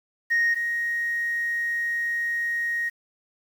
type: tone pair in turn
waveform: sine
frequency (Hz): 1864.7 / 1874.2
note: A#6 / A#6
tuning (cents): 0 / +9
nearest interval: unison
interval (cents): 9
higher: second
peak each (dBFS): -17 / -23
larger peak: first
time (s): 0.3-0.55 / 0.55-2.9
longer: second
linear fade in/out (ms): 20
effects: tanh soft clip ceiling -16 dBFS + 8-bit